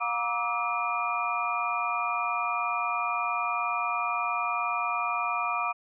sine tone cluster, 712 / 951 / 1169 / 1289 / 2420 Hz, F5 / A#5 / D6 / E6 / D#7, +33 / +34 / -8 / -39 / -49 cents, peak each -33 / -34 / -30 / -34 / -33 dBFS, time 0-5.73 s, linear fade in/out 20 ms, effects none

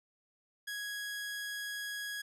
sawtooth tone, 1661.2 Hz, G#6, in tune, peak -34 dBFS, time 0.67-2.22 s, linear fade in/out 10 ms, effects resampled to 32000 Hz

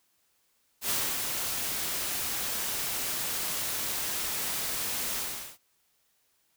white noise with ADSR envelope, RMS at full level -28 dBFS, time 0.81-5.58 s, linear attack 85 ms, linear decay 270 ms, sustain -4 dB, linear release 410 ms, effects white hiss -71 dBFS RMS until 6.56 s

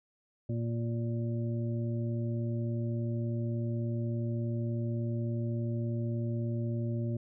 harmonic tone, 116.54 Hz, A#2, in tune, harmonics 1 / 2 / 3 / 5, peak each -31 / -37 / -41 / -45 dBFS, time 0.49-7.17 s, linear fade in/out 5 ms, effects none

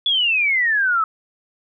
sine exponential sweep, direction down, 3451 to 1275 Hz, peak -15 dBFS, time 0.06-1.04 s, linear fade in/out 2 ms, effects none

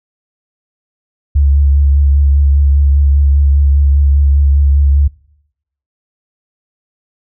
sine tone with vibrato, 70.5 Hz, C#2, 30 cents sharp, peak -6 dBFS, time 1.35-5.08 s, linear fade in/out 10 ms, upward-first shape triangle, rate 5 Hz, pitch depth 35 cents each way, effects noise-tail reverb RT60 0.8 s tail -23 dB re dry

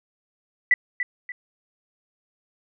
sine tone with echo, 1975.5 Hz, B6, in tune, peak -13 dBFS, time 0.71-0.74 s, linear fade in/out 2 ms, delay 290 ms, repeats 2, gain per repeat -9 dB, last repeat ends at 1.32 s, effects none

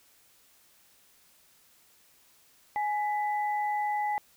sine tone pair together, 836.3 / 1989 Hz, G#5 / B6, +12 / +12 cents, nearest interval octave + minor third, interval 1500 cents, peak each -27 / -37 dBFS, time 2.76-4.18 s, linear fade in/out 0 ms, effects white hiss -62 dBFS RMS until 4.36 s

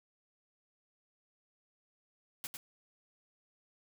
white noise with echo, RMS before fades -41 dBFS, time 2.44-2.47 s, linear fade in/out 0 ms, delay 100 ms, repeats 1, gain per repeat -4 dB, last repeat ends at 2.57 s, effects none

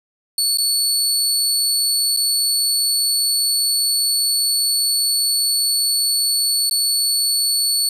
25% pulse tone with dropouts, 4435 Hz, C#8, in tune, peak -11 dBFS, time 0.38-7.89 s, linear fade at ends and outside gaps 2 ms, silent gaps 0.574-0.583 / 2.165-2.171 / 6.697-6.71 s, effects none

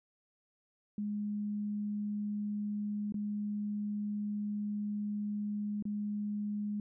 sine tone with dropouts, 207.6 Hz, G#3, in tune, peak -33 dBFS, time 0.98-6.8 s, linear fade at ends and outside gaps 2 ms, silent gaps 3.123-3.142 / 5.825-5.853 s, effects none

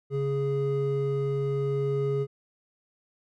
triangle tone pair together, 138.59 / 415 Hz, C#3 / G#4, 0 / -1 cents, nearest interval octave + perfect fifth, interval 1899 cents, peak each -26 / -25 dBFS, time 0.1-2.27 s, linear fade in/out 50 ms, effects none

